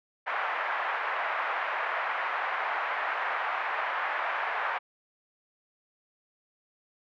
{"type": "band-pass noise", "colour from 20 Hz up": "pink", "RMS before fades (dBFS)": -31, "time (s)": [0.26, 4.79], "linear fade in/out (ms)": 20, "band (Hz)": [740, 2100], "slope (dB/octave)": 24, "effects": []}